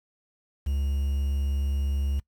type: tone with quantisation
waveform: triangle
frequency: 69.5 Hz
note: C#2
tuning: 5 cents sharp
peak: -22 dBFS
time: 0.66-2.2 s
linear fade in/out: 10 ms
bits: 8
effects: noise-tail reverb RT60 0.1 s tail -21 dB re dry